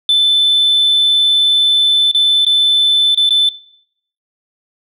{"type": "tone with dropouts", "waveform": "sine", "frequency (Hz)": 3521, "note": "A7", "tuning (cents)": 0, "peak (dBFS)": -6, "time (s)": [0.09, 3.49], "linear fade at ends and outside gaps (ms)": 2, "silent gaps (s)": [[2.114, 2.147], [2.449, 2.465], [3.147, 3.174], [3.292, 3.306]], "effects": ["noise-tail reverb RT60 0.7 s tail -21 dB re dry", "tanh soft clip ceiling -6 dBFS"]}